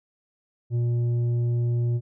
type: tone with tanh clipping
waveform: sine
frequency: 119.4 Hz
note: A#2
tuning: 42 cents sharp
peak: -22 dBFS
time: 0.7-2.01 s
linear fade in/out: 50 ms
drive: 6 dB
effects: none